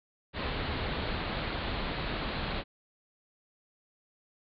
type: low-pass noise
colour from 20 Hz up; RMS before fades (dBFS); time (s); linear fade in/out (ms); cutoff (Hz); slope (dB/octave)
pink; -34; 0.33-2.64; 50; 4400; 96
effects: none